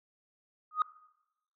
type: tone with exponential growth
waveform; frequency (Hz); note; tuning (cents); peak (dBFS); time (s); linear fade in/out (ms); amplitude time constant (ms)
sine; 1244.5; D#6; 0; -19; 0.71-0.82; 2; 23
effects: noise-tail reverb RT60 0.9 s tail -21 dB re dry + tanh soft clip ceiling -19 dBFS